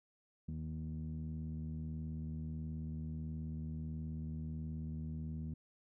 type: tone with low-pass filter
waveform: sawtooth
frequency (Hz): 78.5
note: D#2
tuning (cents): +16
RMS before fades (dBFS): -42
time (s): 0.48-5.54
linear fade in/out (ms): 5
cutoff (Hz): 200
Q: 7.7
effects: none